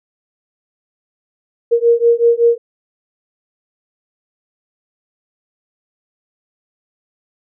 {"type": "beating tone pair", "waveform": "sine", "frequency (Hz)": [466.2, 471.5], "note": ["A#4", "A#4"], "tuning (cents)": [0, 20], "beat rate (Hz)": 5.3, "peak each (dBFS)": -12, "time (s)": [1.71, 2.58], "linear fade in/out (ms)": 20, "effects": []}